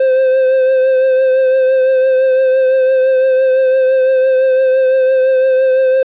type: tone with vibrato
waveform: triangle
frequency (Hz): 522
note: C5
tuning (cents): -4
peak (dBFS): -6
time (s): 0-6.03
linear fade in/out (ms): 5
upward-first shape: triangle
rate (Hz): 5.9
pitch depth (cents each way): 29
effects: resampled to 8000 Hz + 8-bit